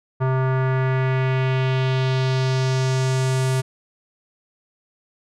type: tone with low-pass filter sweep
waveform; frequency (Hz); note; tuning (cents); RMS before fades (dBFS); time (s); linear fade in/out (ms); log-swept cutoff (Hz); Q
square; 130.8; C3; 0; -20; 0.2-3.62; 20; 1200 to 10000; 1.7
effects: none